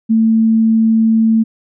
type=tone; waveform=sine; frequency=223.4 Hz; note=A3; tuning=27 cents sharp; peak=-8 dBFS; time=0.09-1.44 s; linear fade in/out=20 ms; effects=none